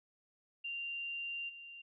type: tone with level steps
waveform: sine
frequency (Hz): 2779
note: F7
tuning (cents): -9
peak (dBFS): -38 / -48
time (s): 0.64-1.82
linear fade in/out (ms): 10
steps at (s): 1.48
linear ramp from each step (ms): 20
effects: none